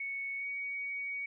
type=tone with pitch glide; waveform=sine; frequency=2217 to 2247 Hz; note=C#7 to C#7; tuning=0 to +23 cents; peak=-35 dBFS; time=0-1.26 s; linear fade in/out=5 ms; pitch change=+23 cents; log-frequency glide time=0.37-0.46 s; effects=none